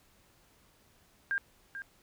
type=tone with echo; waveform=sine; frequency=1601 Hz; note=G6; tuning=36 cents sharp; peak=-28 dBFS; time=1.31-1.38 s; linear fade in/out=0 ms; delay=440 ms; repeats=1; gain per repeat=-10 dB; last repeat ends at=1.82 s; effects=pink hiss -65 dBFS RMS until 2.02 s